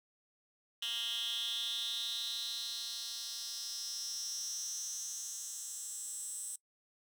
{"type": "tone with high-pass filter sweep", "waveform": "10% pulse", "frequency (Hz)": 233.1, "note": "A#3", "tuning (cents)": 0, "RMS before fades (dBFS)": -40, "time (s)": [0.82, 6.56], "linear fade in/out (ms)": 5, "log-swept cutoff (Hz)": [3000, 8300], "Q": 6.1, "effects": ["noise-tail reverb RT60 0.1 s tail -21 dB re dry"]}